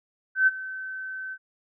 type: tone with ADSR envelope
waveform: sine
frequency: 1533 Hz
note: G6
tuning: 39 cents flat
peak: -14 dBFS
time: 0.35-1.38 s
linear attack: 120 ms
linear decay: 29 ms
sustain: -18 dB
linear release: 56 ms
effects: none